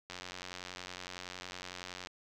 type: click train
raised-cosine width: 0.2 ms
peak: -25 dBFS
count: 180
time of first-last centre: 0.1-2.071 s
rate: 90.8 Hz
effects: none